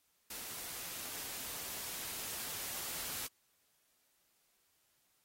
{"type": "noise with level ramp", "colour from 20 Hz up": "white", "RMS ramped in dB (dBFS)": [-45, -41], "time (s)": [0.3, 3.27], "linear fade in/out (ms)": 5, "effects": ["white hiss -75 dBFS RMS until 5.24 s", "AAC 48 kbps"]}